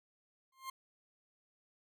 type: tone with exponential growth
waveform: 40% pulse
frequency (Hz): 1058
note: C6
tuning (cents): +19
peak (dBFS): -37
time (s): 0.52-0.7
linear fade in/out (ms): 5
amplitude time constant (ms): 38
effects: none